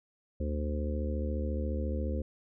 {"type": "harmonic tone", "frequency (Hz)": 74.3, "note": "D2", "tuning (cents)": 21, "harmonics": [1, 3, 4, 5, 6, 7], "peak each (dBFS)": [-31, -38, -42, -44, -45, -40], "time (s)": [0.4, 2.22], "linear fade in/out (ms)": 5, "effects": []}